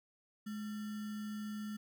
sine tone with sample-and-hold, 211.3 Hz, G#3, 30 cents sharp, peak -39 dBFS, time 0.46-1.77 s, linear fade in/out 10 ms, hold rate 1575 Hz, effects none

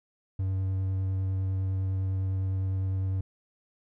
triangle tone with vibrato, 95.1 Hz, F#2, 48 cents sharp, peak -24 dBFS, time 0.39-3.21 s, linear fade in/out 5 ms, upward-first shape sine, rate 9.9 Hz, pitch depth 9 cents each way, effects none

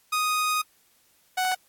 sawtooth tone pair in turn, 1244.5 / 742.3 Hz, D#6 / F#5, 0 / +5 cents, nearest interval major sixth, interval 895 cents, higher first, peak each -19 dBFS, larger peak neither, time 0.12-0.62 / 1.37-1.55 s, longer first, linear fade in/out 10 ms, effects white hiss -63 dBFS RMS until 1.68 s + AAC 64 kbps

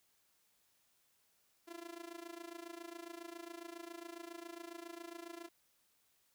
sawtooth tone with amplitude modulation, 340 Hz, F4, 46 cents flat, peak -40 dBFS, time 1.67-5.49 s, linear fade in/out 20 ms, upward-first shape sine, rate 27.3 Hz, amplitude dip 85%, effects white hiss -75 dBFS RMS until 6.34 s

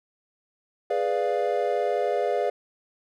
triangle chord, G# diminished seventh, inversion none, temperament equal, 415.3 / 493.9 / 587.3 / 698.5 Hz, G#4 / B4 / D5 / F5, 0 / 0 / 0 / 0 cents, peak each -26 dBFS, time 0.9-2.5 s, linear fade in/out 5 ms, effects none

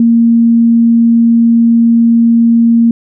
sine tone, 231.8 Hz, A#3, 10 cents flat, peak -4 dBFS, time 0-2.91 s, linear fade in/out 2 ms, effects none

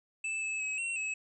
square tone with pitch steps, 2632 / 2605 / 2559 / 2726 / 2581 Hz, E7 / E7 / D#7 / F7 / E7, -3 / -21 / +48 / -43 / -37 cents, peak -33 dBFS, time 0.24-1.14 s, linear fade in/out 5 ms, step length 180 ms, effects resampled to 24000 Hz

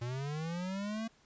square linear sweep, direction up, 116.54 to 228.3 Hz, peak -36 dBFS, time 0.01-1.08 s, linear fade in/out 10 ms, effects pink hiss -66 dBFS RMS until 1.25 s + resampled to 16000 Hz

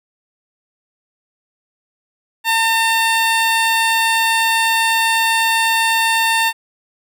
15% pulse tone, 904 Hz, A5, 47 cents sharp, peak -7 dBFS, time 2.44-6.53 s, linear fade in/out 50 ms, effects none

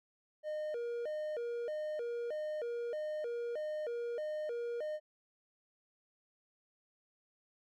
triangle tone with vibrato, 538 Hz, C5, 48 cents sharp, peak -34 dBFS, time 0.43-5 s, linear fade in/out 50 ms, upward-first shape square, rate 1.6 Hz, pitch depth 220 cents each way, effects none

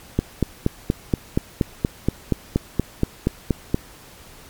click train, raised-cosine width 3 ms, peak -4 dBFS, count 16, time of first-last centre 0.19-3.745 s, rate 4.22 Hz, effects pink hiss -45 dBFS RMS until 4.49 s + MP3 96 kbps

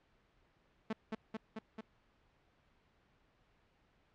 sawtooth tone with echo, 220 Hz, A3, in tune, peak -31 dBFS, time 0.9-0.93 s, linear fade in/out 5 ms, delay 220 ms, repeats 4, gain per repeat -2 dB, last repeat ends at 1.81 s, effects pink hiss -72 dBFS RMS until 4.14 s + low-pass 3000 Hz 12 dB/octave

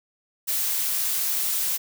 blue noise, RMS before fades -25 dBFS, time 0.47-1.78 s, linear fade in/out 20 ms, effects none

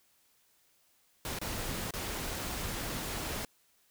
pink noise with dropouts, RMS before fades -37 dBFS, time 1.25-3.45 s, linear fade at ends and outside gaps 1 ms, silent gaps 1.388-1.414 / 1.908-1.937 s, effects white hiss -69 dBFS RMS until 3.9 s

